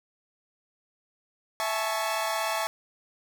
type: chord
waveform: sawtooth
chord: A major seventh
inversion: second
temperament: equal with one note detuned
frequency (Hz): 659.3 / 843.2 / 880 / 1108.7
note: E5 / G#5 / A5 / C#6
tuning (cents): 0 / +26 / 0 / 0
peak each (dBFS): -27 / -31 / -29 / -29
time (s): 1.6-2.67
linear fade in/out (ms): 0
effects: 10-bit